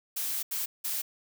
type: noise bursts at uneven times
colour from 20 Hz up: blue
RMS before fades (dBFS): -32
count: 3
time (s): 0.16-0.43 / 0.51-0.66 / 0.84-1.02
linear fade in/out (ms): 10
effects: none